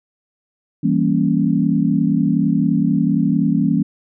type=chord; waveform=sine; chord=E diminished seventh; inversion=none; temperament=equal; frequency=164.81 / 196 / 233.1 / 277.2 Hz; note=E3 / G3 / Bb3 / Db4; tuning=0 / 0 / 0 / 0 cents; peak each=-19 dBFS; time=0.83-3.83 s; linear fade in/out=10 ms; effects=none